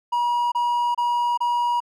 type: tone bursts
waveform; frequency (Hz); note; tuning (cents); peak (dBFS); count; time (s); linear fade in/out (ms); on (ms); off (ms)
triangle; 960; B5; -49; -17; 4; 0.12-1.804; 10; 400; 28
effects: none